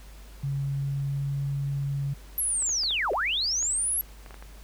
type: tone with pitch glide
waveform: sine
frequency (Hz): 138.59 to 139.63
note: C#3 to C#3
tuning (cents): 0 to +13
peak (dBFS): -26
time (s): 0.43-2.14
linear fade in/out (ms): 10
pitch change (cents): +13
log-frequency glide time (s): 0.77-1.28
type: linear two-way sweep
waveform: sine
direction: down then up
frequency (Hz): 11610 to 360 to 11610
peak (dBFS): -24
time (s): 2.38-4.01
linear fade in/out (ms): 0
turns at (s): 3.12
type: clicks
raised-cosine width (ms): 0.5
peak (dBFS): -29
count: 10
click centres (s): 2.623 / 2.693 / 2.835 / 2.908 / 3.134 / 3.626 / 4.262 / 4.308 / 4.343 / 4.425
effects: added 50 Hz sine -44 dBFS peak until 4.63 s + pink hiss -53 dBFS RMS until 4.63 s